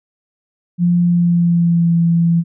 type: tone with pitch glide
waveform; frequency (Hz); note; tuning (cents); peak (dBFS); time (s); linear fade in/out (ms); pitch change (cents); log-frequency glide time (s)
sine; 174.61 to 168.56; F3 to E3; 0 to +39; -10; 0.78-2.44; 50; -61; 1.01-1.94
effects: none